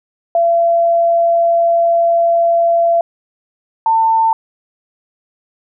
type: tone pair in turn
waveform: sine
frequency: 678 / 896.6 Hz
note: E5 / A5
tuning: +49 / +32 cents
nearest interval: perfect fourth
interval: 483 cents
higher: second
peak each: -9 dBFS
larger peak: neither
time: 0.35-3.01 / 3.86-4.33 s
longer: first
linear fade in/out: 2 ms
effects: none